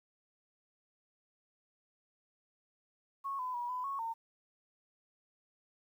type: tone with pitch steps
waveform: sine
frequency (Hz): 1100 / 1009 / 964 / 1003 / 1103 / 911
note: C#6 / B5 / B5 / B5 / C#6 / A#5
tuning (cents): -14 / +37 / -42 / +26 / -9 / -40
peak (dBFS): -35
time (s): 3.24-4.14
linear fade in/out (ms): 20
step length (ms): 150
effects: 11-bit